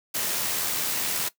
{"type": "noise with amplitude modulation", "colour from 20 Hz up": "white", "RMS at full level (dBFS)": -26, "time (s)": [0.14, 1.29], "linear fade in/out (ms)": 10, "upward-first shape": "sine", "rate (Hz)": 79.4, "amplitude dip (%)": 30, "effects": ["noise-tail reverb RT60 0.1 s tail -17 dB re dry", "high-pass 100 Hz 12 dB/octave"]}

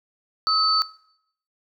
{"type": "tone pair together", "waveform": "sine", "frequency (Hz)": [1278, 4524], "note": ["D#6", "C#8"], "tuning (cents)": [46, 34], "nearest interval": "octave + minor seventh", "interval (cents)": 2188, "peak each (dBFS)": -21, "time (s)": [0.47, 0.82], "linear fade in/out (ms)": 0, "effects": ["noise-tail reverb RT60 0.7 s tail -19 dB re dry"]}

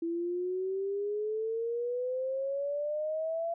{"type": "exponential sweep", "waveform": "sine", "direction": "up", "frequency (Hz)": [331.5, 680], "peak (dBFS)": -30, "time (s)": [0.02, 3.54], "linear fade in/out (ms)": 5, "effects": []}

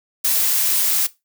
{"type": "noise", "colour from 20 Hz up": "blue", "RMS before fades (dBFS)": -18, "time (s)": [0.24, 1.07], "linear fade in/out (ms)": 10, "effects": ["noise-tail reverb RT60 0.2 s tail -17 dB re dry"]}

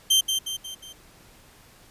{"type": "tone with echo", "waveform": "sawtooth", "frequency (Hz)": 3136, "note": "G7", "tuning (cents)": 0, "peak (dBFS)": -13, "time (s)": [0.1, 0.21], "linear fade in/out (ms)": 10, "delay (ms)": 180, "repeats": 4, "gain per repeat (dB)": -6, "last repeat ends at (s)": 0.93, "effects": ["pink hiss -53 dBFS RMS until 1.9 s", "resampled to 32000 Hz"]}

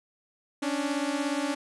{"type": "beating tone pair", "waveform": "sawtooth", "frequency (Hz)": [277.2, 294.2], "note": ["C#4", "D4"], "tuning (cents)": [0, 3], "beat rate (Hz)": 17, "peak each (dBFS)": -26, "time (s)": [0.62, 1.55], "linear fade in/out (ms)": 10, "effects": ["resampled to 24000 Hz"]}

